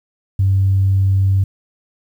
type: tone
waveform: sine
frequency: 96.6 Hz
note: G2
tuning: 25 cents flat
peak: -10 dBFS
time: 0.39-1.44 s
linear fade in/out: 5 ms
effects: tanh soft clip ceiling -6 dBFS + 8-bit